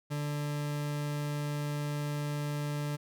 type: tone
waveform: 40% pulse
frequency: 146.83 Hz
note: D3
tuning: in tune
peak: -31 dBFS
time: 0.1-2.97 s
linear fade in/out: 20 ms
effects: none